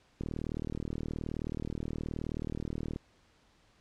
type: click train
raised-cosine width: 3 ms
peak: -23 dBFS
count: 108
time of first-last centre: 0.21-2.961 s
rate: 38.9 Hz
effects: pink hiss -66 dBFS RMS until 3.8 s + low-pass 6000 Hz 12 dB/octave